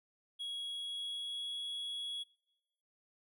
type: tone with pitch glide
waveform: triangle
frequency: 3322 to 3347 Hz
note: G#7 to G#7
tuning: 0 to +13 cents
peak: -37 dBFS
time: 0.39-2.24 s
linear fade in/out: 20 ms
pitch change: +13 cents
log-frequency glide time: 0.58-1.61 s
effects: noise-tail reverb RT60 0.9 s tail -24 dB re dry